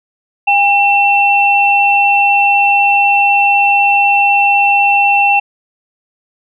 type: tone pair together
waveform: sine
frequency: 805 / 2696 Hz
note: G5 / E7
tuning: +46 / +38 cents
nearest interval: octave + major sixth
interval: 2092 cents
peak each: -10 dBFS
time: 0.47-5.4 s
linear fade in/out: 10 ms
effects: none